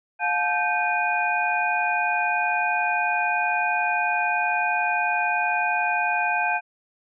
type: tone cluster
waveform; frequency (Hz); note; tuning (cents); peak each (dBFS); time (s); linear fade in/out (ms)
sine; 713 / 864 / 1561 / 2458; F5 / A5 / G6 / D#7; +36 / -32 / -8 / -22; -26; 0.19-6.61; 50
effects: none